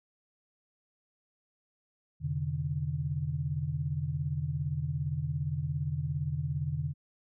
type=tone cluster; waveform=sine; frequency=86 / 130.6 / 148 Hz; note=F2 / C3 / D3; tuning=-26 / -3 / +14 cents; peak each=-37 / -35 / -32 dBFS; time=2.2-6.94 s; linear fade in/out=50 ms; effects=none

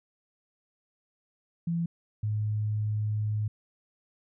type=tone pair in turn; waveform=sine; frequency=168.9 / 106.4 Hz; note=E3 / G#2; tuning=+42 / +42 cents; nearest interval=minor sixth; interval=800 cents; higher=first; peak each=-26 dBFS; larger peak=neither; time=1.67-1.86 / 2.23-3.48 s; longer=second; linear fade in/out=5 ms; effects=none

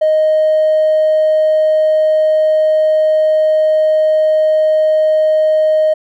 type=tone with hard clipping; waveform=sine; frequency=622.3 Hz; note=D#5; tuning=in tune; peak=-9 dBFS; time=0.01-5.94 s; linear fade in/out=10 ms; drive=1 dB; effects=none

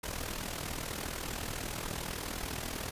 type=noise with amplitude modulation; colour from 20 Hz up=pink; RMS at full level=-35 dBFS; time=0.03-2.91 s; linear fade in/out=10 ms; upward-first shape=sine; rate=40 Hz; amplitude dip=70%; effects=resampled to 32000 Hz

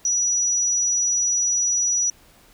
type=tone; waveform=sine; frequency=5860 Hz; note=F#8; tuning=18 cents flat; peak=-18 dBFS; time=0.05-2.1 s; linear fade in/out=2 ms; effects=pink hiss -53 dBFS RMS until 2.53 s

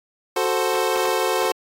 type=chord; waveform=25% pulse; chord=F# diminished; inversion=none; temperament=equal; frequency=370 / 440 / 523.3 Hz; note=F#4 / A4 / C5; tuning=0 / 0 / 0 cents; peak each=-20 dBFS; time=0.36-1.52 s; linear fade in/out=5 ms; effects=AAC 48 kbps

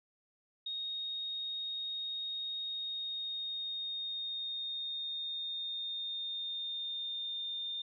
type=tone with pitch glide; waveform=sine; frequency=3729 to 3623 Hz; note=A#7 to A7; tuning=0 to +50 cents; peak=-36 dBFS; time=0.66-7.82 s; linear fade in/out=5 ms; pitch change=-50 cents; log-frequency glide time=2.6-7.49 s; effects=none

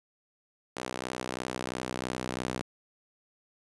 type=tone with high-pass filter sweep; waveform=sawtooth; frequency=63 Hz; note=B1; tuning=35 cents sharp; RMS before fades=-36 dBFS; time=0.76-2.62 s; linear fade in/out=5 ms; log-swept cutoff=350 to 190 Hz; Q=0.71; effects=resampled to 24000 Hz + 9-bit

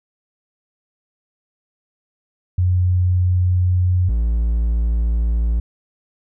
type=tone pair in turn; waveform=sine / triangle; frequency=90.5 / 56.88 Hz; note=F#2 / A#1; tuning=-38 / -42 cents; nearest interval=minor sixth; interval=804 cents; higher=first; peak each=-13 dBFS; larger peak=neither; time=2.58-4.09 / 4.09-5.6 s; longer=neither; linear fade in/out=5 ms; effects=none

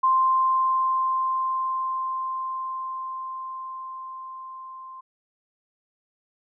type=tone with level ramp; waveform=sine; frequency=1046.5 Hz; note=C6; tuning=in tune; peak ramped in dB=-16 to -38 dBFS; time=0.03-5.01 s; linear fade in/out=10 ms; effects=none

